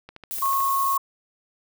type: click train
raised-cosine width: 0.3 ms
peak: -25 dBFS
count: 8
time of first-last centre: 0.09-0.605 s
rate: 13.6 Hz
type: noise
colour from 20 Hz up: violet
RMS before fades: -30 dBFS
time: 0.31-0.97 s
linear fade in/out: 0 ms
type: tone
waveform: sine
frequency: 1092 Hz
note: C#6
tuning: 26 cents flat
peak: -20 dBFS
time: 0.42-0.98 s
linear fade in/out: 5 ms
effects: none